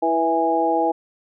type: harmonic tone with a mistuned harmonic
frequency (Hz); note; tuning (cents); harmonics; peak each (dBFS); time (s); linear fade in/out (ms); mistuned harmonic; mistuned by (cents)
164.81; E3; 0; 2 / 3 / 4 / 5; -23 / -24 / -23 / -20; 0.02-0.92; 10; 3; -19
effects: none